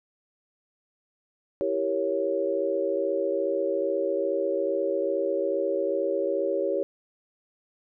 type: chord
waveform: sine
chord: E diminished seventh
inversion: none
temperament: equal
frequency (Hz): 329.6 / 392 / 466.2 / 554.4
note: E4 / G4 / Bb4 / Db5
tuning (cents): 0 / 0 / 0 / 0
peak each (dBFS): -32 / -28 / -32 / -27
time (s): 1.61-6.83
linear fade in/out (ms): 0
effects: none